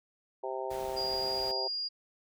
harmonic tone, 130.81 Hz, C3, in tune, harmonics 3 / 4 / 5 / 6 / 7, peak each -38 / -39 / -40 / -41 / -41 dBFS, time 0.43-1.68 s, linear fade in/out 10 ms
pink noise, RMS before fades -47 dBFS, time 0.7-1.52 s, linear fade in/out 10 ms
sine tone, 4834 Hz, D8, 49 cents sharp, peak -32 dBFS, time 0.96-1.89 s, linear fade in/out 20 ms
effects none

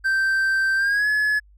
triangle tone with pitch glide, 1562 to 1703.4 Hz, G6 to G#6, -7 to +43 cents, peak -16 dBFS, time 0.04-1.4 s, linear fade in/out 20 ms, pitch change +150 cents, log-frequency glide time 0.76-1.08 s, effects added 50 Hz sine -49 dBFS peak until 1.57 s

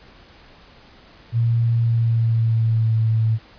sine tone with pitch glide, 116.4 to 111.59 Hz, A#2 to A2, -2 to +25 cents, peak -15 dBFS, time 1.32-3.39 s, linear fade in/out 50 ms, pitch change -73 cents, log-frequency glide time 1.75-2.98 s, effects pink hiss -48 dBFS RMS until 3.58 s + resampled to 11025 Hz

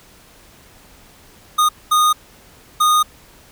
square tone bursts at uneven times, 1232 Hz, D#6, 17 cents flat, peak -12 dBFS, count 3, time 1.58-1.69 / 1.91-2.13 / 2.8-3.03 s, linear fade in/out 10 ms, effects pink hiss -47 dBFS RMS until 3.51 s

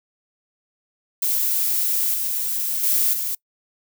violet noise with level steps, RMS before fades -21 / -24 / -19 / -25 dBFS, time 1.22-3.35 s, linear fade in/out 5 ms, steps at 2.14 / 2.83 / 3.13 s, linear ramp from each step 5 ms, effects noise-tail reverb RT60 0.1 s tail -25 dB re dry

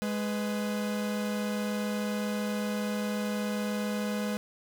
45% pulse tone pair together, 208.5 / 497.5 Hz, G#3 / B4, +7 / +13 cents, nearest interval octave + minor third, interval 1506 cents, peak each -30 / -36 dBFS, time 0.02-4.37 s, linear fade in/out 0 ms, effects none

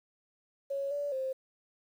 sine tone with pitch steps, 554 / 576 / 527 Hz, C#5 / D5 / C5, -1 / -34 / +12 cents, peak -31 dBFS, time 0.7-1.33 s, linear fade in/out 10 ms, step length 210 ms, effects 10-bit

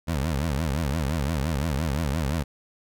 20% pulse tone with vibrato, 74.8 Hz, D2, 32 cents sharp, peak -19 dBFS, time 0.07-2.44 s, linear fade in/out 20 ms, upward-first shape triangle, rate 5.8 Hz, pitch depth 270 cents each way, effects none

